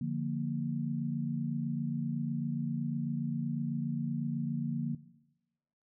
sine chord, Bb major, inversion first, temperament equal, 146.83 / 174.61 / 233.1 Hz, D3 / F3 / Bb3, 0 / 0 / 0 cents, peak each -35 / -37 / -35 dBFS, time 0.01-4.95 s, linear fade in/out 5 ms, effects noise-tail reverb RT60 1.0 s tail -18 dB re dry

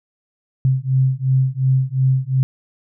sine beating tone pair, 130.2 / 133 Hz, C3 / C3, -8 / +29 cents, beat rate 2.8 Hz, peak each -17 dBFS, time 0.65-2.43 s, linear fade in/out 0 ms, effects none

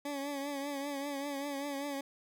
20% pulse tone with vibrato, 282 Hz, C#4, 30 cents sharp, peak -31 dBFS, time 0.05-2.01 s, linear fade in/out 5 ms, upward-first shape triangle, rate 5.1 Hz, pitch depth 62 cents each way, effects none

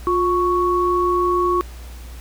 sine tone pair together, 354.7 / 1110.6 Hz, F4 / C#6, +27 / +3 cents, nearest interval octave + minor sixth, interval 1976 cents, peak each -18 dBFS, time 0.07-1.61 s, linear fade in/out 0 ms, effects added 60 Hz sine -33 dBFS peak until 2.2 s + pink hiss -44 dBFS RMS until 2.2 s

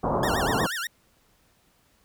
white low-pass noise, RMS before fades -25 dBFS, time 0.03-0.67 s, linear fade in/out 10 ms, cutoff 1100 Hz, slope 48 dB/octave
sawtooth tone with vibrato, 1600 Hz, G6, 35 cents sharp, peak -25 dBFS, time 0.23-0.87 s, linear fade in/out 2 ms, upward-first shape sine, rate 8.3 Hz, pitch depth 280 cents each way
effects pink hiss -64 dBFS RMS until 2.04 s

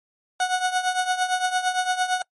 30% pulse tone with tremolo, 735 Hz, F#5, 12 cents flat, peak -15 dBFS, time 0.4-2.22 s, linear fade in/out 2 ms, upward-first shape triangle, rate 8.8 Hz, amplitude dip 80%, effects noise-tail reverb RT60 0.1 s tail -25 dB re dry + MP3 48 kbps

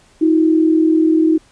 sine tone pair together, 317.5 / 357.7 Hz, D#4 / F4, +35 / +41 cents, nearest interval major second, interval 206 cents, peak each -10 / -18 dBFS, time 0.21-1.38 s, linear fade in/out 10 ms, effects pink hiss -51 dBFS RMS until 1.51 s + resampled to 22050 Hz

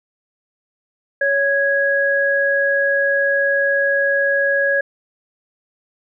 sine tone pair together, 558.1 / 1659 Hz, C#5 / G#6, +12 / -2 cents, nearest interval octave + perfect fifth, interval 1886 cents, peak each -18 / -16 dBFS, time 1.21-4.81 s, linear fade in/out 5 ms, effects none

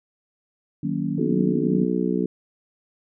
sine chord, D# minor seventh, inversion none, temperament just, 155.56 / 186.68 / 233.3 / 280 Hz, D#3 / F#3 / A#3 / C#4, 0 / +16 / +2 / +18 cents, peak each -28 dBFS, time 0.83-1.85 s, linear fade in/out 5 ms
harmonic tone, 61.3 Hz, B1, 12 cents flat, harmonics 3 / 4 / 5 / 6 / 7, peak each -25 / -26 / -27 / -28 / -28 dBFS, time 1.18-2.26 s, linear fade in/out 5 ms
effects none

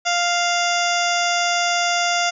harmonic tone with a mistuned harmonic, 698.5 Hz, F5, in tune, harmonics 1 / 2 / 3 / 4 / 5 / 7 / 8 / 9 / 10, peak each -21 / -24 / -26 / -27 / -28 / -29 / -30 / -31 / -31 dBFS, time 0.05-2.31 s, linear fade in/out 20 ms, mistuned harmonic 10, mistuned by -15 cents, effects none

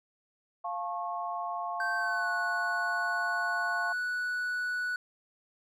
sine chord, F augmented, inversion none, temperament just, 698.5 / 873.1 / 1091.3 Hz, F5 / A5 / C#6, 0 / -14 / -27 cents, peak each -35 / -39 / -36 dBFS, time 0.64-3.93 s, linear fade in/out 10 ms
triangle tone with pitch glide, 1552 to 1476.8 Hz, G6 to F#6, -18 to -4 cents, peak -28 dBFS, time 1.8-4.96 s, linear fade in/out 2 ms, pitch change -86 cents, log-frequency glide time 1.97-2.28 s
effects none

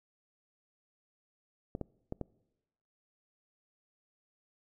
clicks, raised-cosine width 2 ms, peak -23 dBFS, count 4, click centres 1.751 / 1.813 / 2.124 / 2.213 s, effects noise-tail reverb RT60 1.0 s tail -24 dB re dry

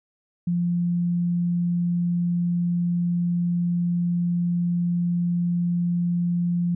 sine tone, 174 Hz, F3, 6 cents flat, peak -20 dBFS, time 0.47-6.75 s, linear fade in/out 5 ms, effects none

